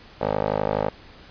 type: tone with band-pass filter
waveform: 15% pulse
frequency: 52 Hz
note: G#1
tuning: 3 cents sharp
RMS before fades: -24 dBFS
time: 0.21-0.89 s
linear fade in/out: 5 ms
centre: 640 Hz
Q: 2.1
effects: pink hiss -47 dBFS RMS until 1.3 s + resampled to 11025 Hz